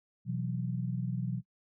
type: chord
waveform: sine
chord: B suspended fourth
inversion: none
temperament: equal with one note detuned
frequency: 124.98 / 164.81 / 185 Hz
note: B2 / E3 / F#3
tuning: +21 / 0 / 0 cents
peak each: -34 / -37 / -36 dBFS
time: 0.25-1.42 s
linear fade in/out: 50 ms
effects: noise-tail reverb RT60 0.1 s tail -22 dB re dry